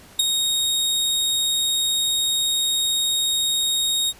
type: tone with ADSR envelope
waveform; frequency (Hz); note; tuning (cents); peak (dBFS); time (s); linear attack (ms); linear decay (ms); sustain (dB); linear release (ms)
sawtooth; 3741; A#7; +5; -10; 0.19-4.13; 6; 17; -6; 41
effects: pink hiss -47 dBFS RMS until 4.19 s + resampled to 32000 Hz